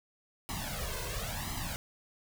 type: noise with flanger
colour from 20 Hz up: pink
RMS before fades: -37 dBFS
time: 0.49-1.76 s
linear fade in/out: 0 ms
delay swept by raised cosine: 0.98 to 1.94 ms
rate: 0.97 Hz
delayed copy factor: +0.95
effects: none